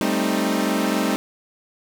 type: chord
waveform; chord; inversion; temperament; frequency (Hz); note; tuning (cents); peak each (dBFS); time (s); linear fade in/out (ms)
sawtooth; A half-diminished seventh; third; equal with one note detuned; 196 / 220 / 263.9 / 311.1; G3 / A3 / C4 / Eb4; 0 / 0 / +15 / 0; -21; 0.01-1.16; 0
effects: none